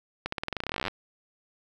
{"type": "accelerating click train", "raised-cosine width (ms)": 0.3, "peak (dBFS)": -14, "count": 23, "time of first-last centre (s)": [0.26, 0.882], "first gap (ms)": 64, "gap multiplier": 0.91, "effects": ["9-bit"]}